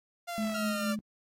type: linear sweep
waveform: sawtooth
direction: down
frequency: 698.5 to 580 Hz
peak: -31 dBFS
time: 0.27-0.96 s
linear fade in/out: 20 ms
type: tone with tremolo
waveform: sine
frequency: 213.9 Hz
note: A3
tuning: 49 cents flat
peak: -28 dBFS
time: 0.38-0.99 s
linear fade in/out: 0 ms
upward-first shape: triangle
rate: 4.3 Hz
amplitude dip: 65%
type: tone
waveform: sawtooth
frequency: 1385 Hz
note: F6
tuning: 15 cents flat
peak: -32 dBFS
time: 0.54-0.93 s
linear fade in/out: 10 ms
effects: AAC 48 kbps